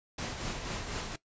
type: noise with tremolo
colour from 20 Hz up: pink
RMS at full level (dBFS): -35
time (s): 0.18-1.16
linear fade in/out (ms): 5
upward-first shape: triangle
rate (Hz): 4.1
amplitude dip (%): 50
effects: noise-tail reverb RT60 0.1 s tail -18 dB re dry + resampled to 16000 Hz